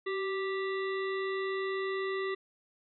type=harmonic tone with a mistuned harmonic; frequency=392 Hz; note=G4; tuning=in tune; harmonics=1 / 3 / 5 / 7 / 9 / 10; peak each=-32 / -40 / -39 / -50 / -50 / -50 dBFS; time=0.06-2.35 s; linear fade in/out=10 ms; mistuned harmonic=1; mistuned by=-36 cents; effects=none